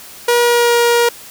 sawtooth tone with pitch glide, 479.1 to 473.9 Hz, A#4 to A#4, +47 to +28 cents, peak -6 dBFS, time 0.28-1.09 s, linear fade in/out 5 ms, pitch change -19 cents, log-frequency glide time 0.42-0.77 s, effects white hiss -36 dBFS RMS until 1.3 s

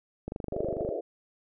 click train, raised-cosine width 2 ms, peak -21 dBFS, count 16, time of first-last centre 0.28-0.89 s, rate 24.6 Hz
white band-pass noise, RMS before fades -33 dBFS, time 0.52-1.01 s, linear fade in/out 10 ms, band 330 to 660 Hz, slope 96 dB/octave
effects none

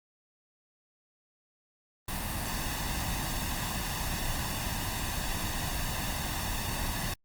pink noise with comb filter, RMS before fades -33 dBFS, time 2.08-7.14 s, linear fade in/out 5 ms, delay 1.1 ms, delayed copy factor +0.6, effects Opus 32 kbps

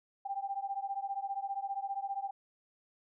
sine beating tone pair, 784 / 799 Hz, G5 / G5, 0 / +33 cents, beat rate 15 Hz, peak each -37 / -38 dBFS, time 0.25-2.31 s, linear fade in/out 10 ms, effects none

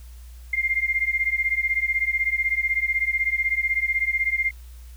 sine beating tone pair, 2100 / 2116 Hz, C7 / C7, +6 / +19 cents, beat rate 16 Hz, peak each -24 / -23 dBFS, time 0.53-4.51 s, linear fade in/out 5 ms, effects added 60 Hz sine -39 dBFS peak until 4.96 s + white hiss -55 dBFS RMS until 4.96 s

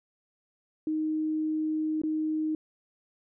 sine tone with dropouts, 311.4 Hz, D#4, 2 cents sharp, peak -26 dBFS, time 0.87-2.55 s, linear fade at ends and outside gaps 2 ms, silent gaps 2.017-2.035 s, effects none

